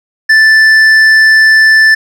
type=tone with hard clipping; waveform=sine; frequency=1760 Hz; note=A6; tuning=in tune; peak=-4 dBFS; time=0.29-1.95 s; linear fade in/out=10 ms; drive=6 dB; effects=none